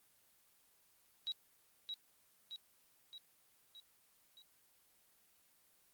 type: tone with echo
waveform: sine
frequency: 3867 Hz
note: B7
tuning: 37 cents flat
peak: -36 dBFS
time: 1.27-1.32 s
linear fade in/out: 0 ms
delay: 620 ms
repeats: 5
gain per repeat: -4 dB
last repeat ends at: 4.42 s
effects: white hiss -71 dBFS RMS until 5.93 s + Opus 24 kbps